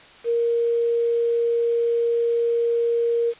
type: tone with quantisation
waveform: sine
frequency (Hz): 468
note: A#4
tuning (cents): +7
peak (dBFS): -18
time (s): 0.24-3.34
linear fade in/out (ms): 50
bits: 7
effects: white hiss -47 dBFS RMS until 3.39 s + resampled to 8000 Hz